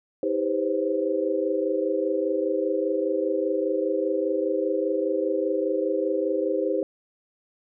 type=tone cluster; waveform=sine; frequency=319.5 / 398 / 503 / 528 Hz; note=D#4 / G4 / B4 / C5; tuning=+46 / +26 / +32 / +16 cents; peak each=-28 / -27 / -29 / -27 dBFS; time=0.23-6.83 s; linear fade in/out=2 ms; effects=none